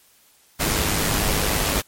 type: noise with amplitude modulation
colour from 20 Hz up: pink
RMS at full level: -19 dBFS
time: 0.59-1.82 s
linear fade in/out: 20 ms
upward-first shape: sine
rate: 102 Hz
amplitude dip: 50%
effects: white hiss -56 dBFS RMS until 1.87 s + MP3 64 kbps